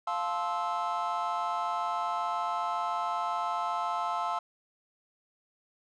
triangle chord, F major seventh, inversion none, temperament just, 698.5 / 873.1 / 1047.7 / 1309.6 Hz, F5 / A5 / C6 / E6, 0 / -14 / +2 / -12 cents, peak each -32 dBFS, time 0.07-4.39 s, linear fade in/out 5 ms, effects tanh soft clip ceiling -20 dBFS + resampled to 22050 Hz

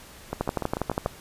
two click trains, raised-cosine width 1 ms, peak -10 / -14 dBFS, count 9 / 6, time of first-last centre 0.41-1.06 / 0.33-1.062 s, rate 12.3 / 6.83 Hz, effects pink hiss -47 dBFS RMS until 1.2 s + resampled to 32000 Hz

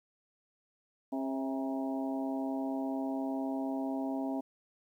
harmonic tone with a mistuned harmonic, 134.9 Hz, C#3, 47 cents flat, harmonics 2 / 3 / 4 / 5 / 6 / 7, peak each -33 / -46 / -47 / -40 / -44 / -47 dBFS, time 1.12-4.41 s, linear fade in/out 10 ms, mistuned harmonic 5, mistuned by -41 cents, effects 11-bit

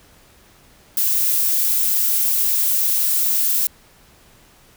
violet noise, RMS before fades -18 dBFS, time 0.97-3.67 s, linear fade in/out 2 ms, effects pink hiss -51 dBFS RMS until 4.76 s

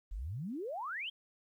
sine exponential sweep, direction up, 39.62 to 3300 Hz, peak -37 dBFS, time 0.11-1.1 s, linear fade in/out 10 ms, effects 12-bit

